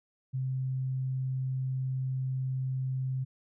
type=tone; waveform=sine; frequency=130.81 Hz; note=C3; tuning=in tune; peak=-29 dBFS; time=0.33-3.25 s; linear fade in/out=20 ms; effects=none